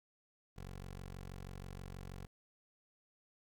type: tone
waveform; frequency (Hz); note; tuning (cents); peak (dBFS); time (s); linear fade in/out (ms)
15% pulse; 46.25; F#1; 0; -40; 0.56-2.27; 20
effects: 11-bit